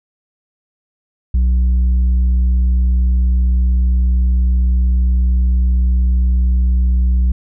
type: tone with tanh clipping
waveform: sine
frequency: 61.74 Hz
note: B1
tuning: in tune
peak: -11 dBFS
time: 1.34-7.32 s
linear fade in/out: 5 ms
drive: 4 dB
effects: none